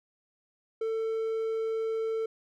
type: tone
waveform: triangle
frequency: 446.3 Hz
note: A4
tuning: 25 cents sharp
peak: -26 dBFS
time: 0.81-2.26 s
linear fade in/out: 5 ms
effects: none